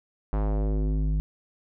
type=tone with low-pass filter sweep; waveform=square; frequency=51.91 Hz; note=G#1; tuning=in tune; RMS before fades=-25 dBFS; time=0.33-1.2 s; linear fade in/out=0 ms; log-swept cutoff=1100 to 150 Hz; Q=1.3; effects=none